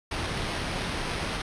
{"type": "noise with sample-and-hold", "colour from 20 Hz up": "pink", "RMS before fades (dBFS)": -31, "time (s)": [0.11, 1.42], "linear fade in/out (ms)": 5, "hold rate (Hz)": 7350, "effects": ["resampled to 22050 Hz"]}